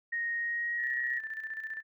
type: tone with pitch glide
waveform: sine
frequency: 1866 to 1896.4 Hz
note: A#6 to A#6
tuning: +1 to +29 cents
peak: -30 dBFS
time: 0.12-1.19 s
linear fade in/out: 10 ms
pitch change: +28 cents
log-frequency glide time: 0.35-0.85 s
type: tone with tremolo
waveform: sine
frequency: 1768 Hz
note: A6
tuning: 8 cents sharp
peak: -34 dBFS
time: 0.77-1.83 s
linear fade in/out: 50 ms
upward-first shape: square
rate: 15 Hz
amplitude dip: 55%
effects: none